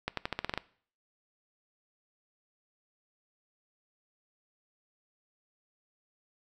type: accelerating click train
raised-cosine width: 0.3 ms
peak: -15 dBFS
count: 9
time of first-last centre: 0.08-0.576 s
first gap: 93 ms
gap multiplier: 0.88
effects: noise-tail reverb RT60 0.5 s tail -20 dB re dry